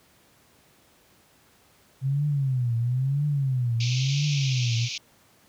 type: tone with vibrato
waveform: sine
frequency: 130.9 Hz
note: C3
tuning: 1 cent sharp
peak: -21 dBFS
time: 2.01-4.89 s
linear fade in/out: 50 ms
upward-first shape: triangle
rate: 1 Hz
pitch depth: 230 cents each way
type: band-pass noise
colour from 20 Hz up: pink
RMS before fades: -33 dBFS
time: 3.8-4.98 s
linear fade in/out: 5 ms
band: 2300 to 6500 Hz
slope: 96 dB/octave
effects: pink hiss -59 dBFS RMS until 5.48 s + high-pass 80 Hz 12 dB/octave